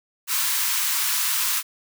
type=high-pass noise; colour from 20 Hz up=white; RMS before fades=-23 dBFS; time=0.27-1.63 s; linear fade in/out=50 ms; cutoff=900 Hz; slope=96 dB/octave; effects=none